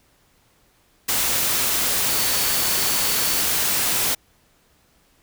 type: tone in noise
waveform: sine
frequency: 4476 Hz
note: C#8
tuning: 16 cents sharp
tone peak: -30 dBFS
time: 2.08-3.42 s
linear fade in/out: 10 ms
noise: white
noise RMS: -21 dBFS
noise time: 1.08-4.15 s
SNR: -12 dB
effects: pink hiss -60 dBFS RMS until 5.22 s

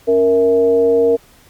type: tone with frequency modulation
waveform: sine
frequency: 466.2 Hz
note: A#4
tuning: in tune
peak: -9 dBFS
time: 0.07-1.17 s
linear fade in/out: 20 ms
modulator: 190 Hz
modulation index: 0.52
effects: pink hiss -48 dBFS RMS until 1.49 s + MP3 96 kbps

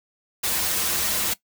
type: noise with comb filter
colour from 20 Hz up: white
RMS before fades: -24 dBFS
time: 0.43-1.34 s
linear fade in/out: 10 ms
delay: 7.2 ms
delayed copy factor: -1
effects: noise-tail reverb RT60 0.1 s tail -18 dB re dry

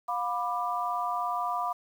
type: chord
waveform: sine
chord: B diminished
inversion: second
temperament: just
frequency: 711.2 / 987.8 / 1185.3 Hz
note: F5 / B5 / D6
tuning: +31 / 0 / +16 cents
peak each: -32 dBFS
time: 0.08-1.73 s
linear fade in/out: 10 ms
effects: 9-bit

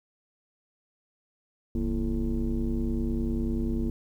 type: tone with frequency modulation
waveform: sine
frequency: 134 Hz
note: C3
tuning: 42 cents sharp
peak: -24 dBFS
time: 1.75-3.9 s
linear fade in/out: 2 ms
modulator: 99.4 Hz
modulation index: 2
effects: tanh soft clip ceiling -20 dBFS + 10-bit

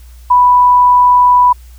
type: tone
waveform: sine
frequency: 987.8 Hz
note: B5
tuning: in tune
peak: -4 dBFS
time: 0.3-1.53 s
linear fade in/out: 10 ms
effects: added 60 Hz sine -33 dBFS peak until 1.78 s + white hiss -48 dBFS RMS until 1.78 s

